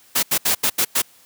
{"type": "noise bursts at uneven times", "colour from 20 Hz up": "white", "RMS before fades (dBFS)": -18, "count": 6, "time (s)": [[0.15, 0.23], [0.31, 0.38], [0.45, 0.55], [0.63, 0.7], [0.78, 0.85], [0.95, 1.02]], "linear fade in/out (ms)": 10, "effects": ["white hiss -52 dBFS RMS until 1.25 s", "high-pass 100 Hz 12 dB/octave"]}